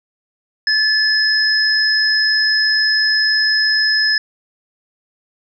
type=tone pair together; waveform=sine; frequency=1731 / 5122 Hz; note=A6 / D#8; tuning=-29 / +49 cents; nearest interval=octave + perfect fifth; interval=1878 cents; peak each=-15 / -15 dBFS; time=0.67-4.18 s; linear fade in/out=2 ms; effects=none